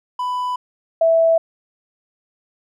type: tone pair in turn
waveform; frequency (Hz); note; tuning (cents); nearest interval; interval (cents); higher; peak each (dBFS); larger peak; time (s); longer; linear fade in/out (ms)
triangle / sine; 995 / 657.3; B5 / E5; +13 / -5; perfect fifth; 718; first; -18 / -11; second; 0.19-0.56 / 1.01-1.38; neither; 5
effects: none